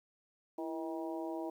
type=harmonic tone with a mistuned harmonic; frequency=159.3 Hz; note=D#3; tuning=41 cents sharp; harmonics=2 / 3 / 4 / 5 / 6; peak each=-39 / -47 / -43 / -47 / -48 dBFS; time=0.58-1.5 s; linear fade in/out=5 ms; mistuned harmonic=2; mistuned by=+69 cents; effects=11-bit